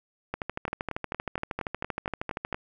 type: two click trains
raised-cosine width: 0.5 ms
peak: -15 / -17 dBFS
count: 29 / 9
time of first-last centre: 0.34-2.527 / 0.68-2.545 s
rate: 12.8 / 4.29 Hz
effects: none